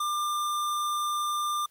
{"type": "tone", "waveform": "square", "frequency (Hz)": 1195, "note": "D6", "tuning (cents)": 30, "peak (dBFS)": -27, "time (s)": [0, 1.66], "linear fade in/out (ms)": 5, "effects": ["white hiss -65 dBFS RMS until 1.7 s", "MP3 64 kbps"]}